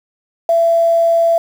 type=tone with quantisation; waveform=sine; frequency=670 Hz; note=E5; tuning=28 cents sharp; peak=-9 dBFS; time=0.49-1.38 s; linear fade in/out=2 ms; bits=6; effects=none